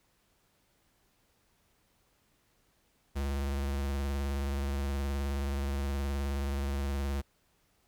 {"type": "tone with vibrato", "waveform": "square", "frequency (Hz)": 69.5, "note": "C#2", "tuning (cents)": 5, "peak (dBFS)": -31, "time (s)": [3.15, 7.22], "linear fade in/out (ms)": 20, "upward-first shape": "sine", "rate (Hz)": 19, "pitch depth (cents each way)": 50, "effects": ["pink hiss -71 dBFS RMS until 7.87 s"]}